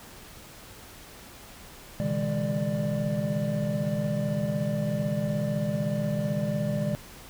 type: tone cluster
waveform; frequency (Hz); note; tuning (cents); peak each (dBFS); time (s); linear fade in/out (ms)
triangle; 125.1 / 142.7 / 158.7 / 204.7 / 591; B2 / D3 / D#3 / G#3 / D5; +23 / -49 / +35 / -25 / +11; -32 / -32 / -29 / -28 / -30; 2-6.95; 0
effects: pink hiss -47 dBFS RMS until 7.29 s